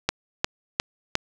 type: click train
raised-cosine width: 0.2 ms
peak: -3 dBFS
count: 4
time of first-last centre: 0.09-1.154 s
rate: 2.82 Hz
effects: none